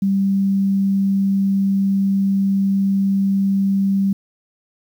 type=tone; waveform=sine; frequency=195.8 Hz; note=G3; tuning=2 cents flat; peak=-14 dBFS; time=0.02-4.13 s; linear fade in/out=5 ms; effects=8-bit